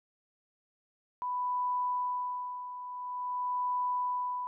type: tone with tremolo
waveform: sine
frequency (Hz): 992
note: B5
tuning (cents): +7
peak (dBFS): -28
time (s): 1.22-4.47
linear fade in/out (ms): 0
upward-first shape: sine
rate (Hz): 0.48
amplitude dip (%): 70
effects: none